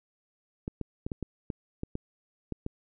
clicks, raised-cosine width 3 ms, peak -20 dBFS, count 10, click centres 0.679 / 0.813 / 1.065 / 1.118 / 1.227 / 1.502 / 1.834 / 1.954 / 2.523 / 2.664 s, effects none

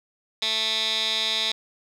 15% pulse tone with band-pass filter, 220 Hz, A3, in tune, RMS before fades -25 dBFS, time 0.42-1.52 s, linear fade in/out 2 ms, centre 3800 Hz, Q 4.4, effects none

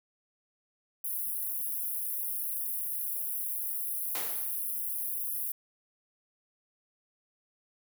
white high-pass noise, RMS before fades -34 dBFS, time 1.04-5.52 s, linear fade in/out 5 ms, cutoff 10000 Hz, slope 96 dB/octave
pink noise with exponential decay, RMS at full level -34 dBFS, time 4.15-4.75 s, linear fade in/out 1 ms, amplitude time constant 130 ms
effects high-pass 400 Hz 12 dB/octave

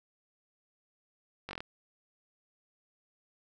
slowing click train, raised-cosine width 0.3 ms, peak -23 dBFS, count 6, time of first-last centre 1.49-1.605 s, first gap 20 ms, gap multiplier 1.07, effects none

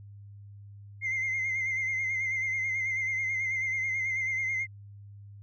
sine tone with vibrato, 2093 Hz, C7, in tune, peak -26 dBFS, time 1.01-4.67 s, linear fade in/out 50 ms, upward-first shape sine, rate 9.2 Hz, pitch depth 41 cents each way, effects tanh soft clip ceiling -25 dBFS + added 101 Hz sine -45 dBFS peak until 5.42 s

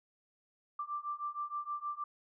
sine beating tone pair, 1174.7 / 1181.1 Hz, D6 / D6, 0 / +9 cents, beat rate 6.4 Hz, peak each -40 / -39 dBFS, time 0.79-2.04 s, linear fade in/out 5 ms, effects none

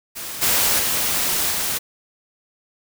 white noise with level steps, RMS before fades -31 / -18 / -21 / -23 dBFS, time 0.15-1.79 s, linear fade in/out 20 ms, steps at 0.41 / 0.78 / 1.5 s, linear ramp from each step 20 ms, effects none

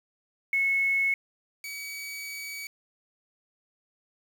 sine / sawtooth tone pair in turn, 2193 / 2271 Hz, C#7 / C#7, -19 / +41 cents, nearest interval minor second, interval 60 cents, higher second, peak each -22 / -32 dBFS, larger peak first, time 0.53-1.14 / 1.64-2.67 s, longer second, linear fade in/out 2 ms, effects 8-bit

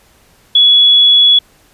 sine tone, 3385 Hz, G#7, 32 cents sharp, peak -4 dBFS, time 0.55-1.39 s, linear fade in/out 5 ms, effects pink hiss -49 dBFS RMS until 1.73 s + resampled to 32000 Hz

